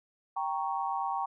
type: chord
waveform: sine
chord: G diminished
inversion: none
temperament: equal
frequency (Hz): 784 / 932.3 / 1108.7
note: G5 / Bb5 / Db6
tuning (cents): 0 / 0 / 0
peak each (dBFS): -33 / -34 / -35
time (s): 0.36-1.26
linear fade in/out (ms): 10
effects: none